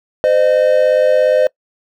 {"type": "tone pair together", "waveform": "triangle", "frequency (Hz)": [513.8, 611], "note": ["C5", "D#5"], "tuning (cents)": [-32, -32], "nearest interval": "minor third", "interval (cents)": 300, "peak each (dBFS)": -10, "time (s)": [0.24, 1.47], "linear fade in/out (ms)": 0, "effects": ["noise-tail reverb RT60 0.1 s tail -24 dB re dry"]}